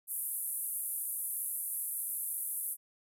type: band-pass noise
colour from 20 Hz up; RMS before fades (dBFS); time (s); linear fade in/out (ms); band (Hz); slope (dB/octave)
pink; -37; 0.07-2.77; 50; 10000 to 13000; 48
effects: none